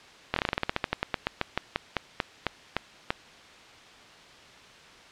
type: slowing click train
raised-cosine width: 0.3 ms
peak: -8 dBFS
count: 24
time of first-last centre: 0.34-3.105 s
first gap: 23 ms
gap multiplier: 1.13
effects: white hiss -50 dBFS RMS until 5.11 s + low-pass 4000 Hz 12 dB/octave